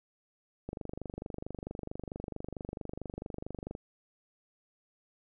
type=click train; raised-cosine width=2 ms; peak=-25 dBFS; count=76; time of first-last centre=0.69-3.751 s; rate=24.5 Hz; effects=none